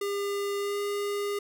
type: tone with pitch glide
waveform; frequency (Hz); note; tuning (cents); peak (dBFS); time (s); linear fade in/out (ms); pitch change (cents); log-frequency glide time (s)
square; 402.7 to 407.1; G4 to G#4; +47 to -35; -29; 0.01-1.39; 5; +18; 0.58-0.79
effects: none